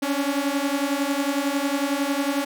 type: beating tone pair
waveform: sawtooth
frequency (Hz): 275.4 / 286.4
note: C#4 / D4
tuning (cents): -11 / -43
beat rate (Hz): 11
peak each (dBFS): -21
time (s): 0.02-2.45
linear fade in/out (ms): 10
effects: none